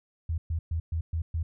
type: tone bursts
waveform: sine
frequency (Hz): 81.7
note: E2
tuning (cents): -15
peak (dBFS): -26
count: 6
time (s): 0.29-1.43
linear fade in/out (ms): 5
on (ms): 90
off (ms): 120
effects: none